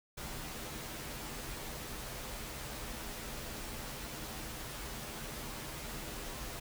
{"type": "noise with comb filter", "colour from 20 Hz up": "pink", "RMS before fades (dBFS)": -43, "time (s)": [0.17, 6.6], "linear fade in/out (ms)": 10, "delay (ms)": 11, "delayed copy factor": -0.6, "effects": []}